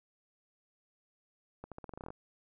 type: accelerating click train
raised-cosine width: 1 ms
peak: -30 dBFS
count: 12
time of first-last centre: 1.64-2.104 s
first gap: 77 ms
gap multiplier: 0.87
effects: none